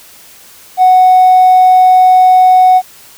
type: tone with hard clipping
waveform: sine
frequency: 740 Hz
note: F#5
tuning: in tune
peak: -3 dBFS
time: 0.77-2.82 s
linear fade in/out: 50 ms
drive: 1 dB
effects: white hiss -38 dBFS RMS until 3.17 s